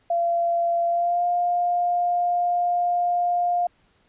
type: tone with pitch glide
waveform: sine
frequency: 685 to 704.7 Hz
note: F5 to F5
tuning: -34 to +15 cents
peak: -19 dBFS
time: 0.1-3.67 s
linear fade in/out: 5 ms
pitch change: +49 cents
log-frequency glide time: 0.87-1.25 s
effects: pink hiss -63 dBFS RMS until 4.08 s + resampled to 8000 Hz